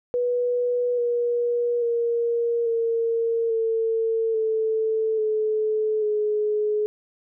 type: tone with pitch steps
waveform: sine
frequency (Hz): 489 / 478.9 / 469.1 / 459.4 / 450 / 440.7 / 431.6 / 422.8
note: B4 / A#4 / A#4 / A#4 / A4 / A4 / A4 / G#4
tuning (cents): -17 / +47 / +11 / -25 / +39 / +3 / -33 / +31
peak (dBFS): -20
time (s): 0.14-6.86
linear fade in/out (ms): 0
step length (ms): 840
effects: none